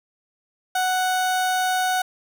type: tone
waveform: 30% pulse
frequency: 741 Hz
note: F#5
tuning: 2 cents sharp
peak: -17 dBFS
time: 0.75-2.02 s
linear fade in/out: 5 ms
effects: none